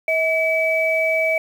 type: tone pair together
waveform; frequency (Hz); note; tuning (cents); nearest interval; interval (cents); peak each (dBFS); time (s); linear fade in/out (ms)
sine; 642.6 / 2290; E5 / D7; -44 / -44; octave + minor seventh; 2200; -19; 0.08-1.38; 2
effects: 7-bit